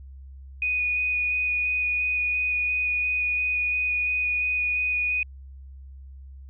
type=tone with vibrato; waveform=sine; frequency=2476 Hz; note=D#7; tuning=9 cents flat; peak=-22 dBFS; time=0.62-5.23 s; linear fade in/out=2 ms; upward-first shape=square; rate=2.9 Hz; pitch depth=8 cents each way; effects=added 67 Hz sine -40 dBFS peak until 6.49 s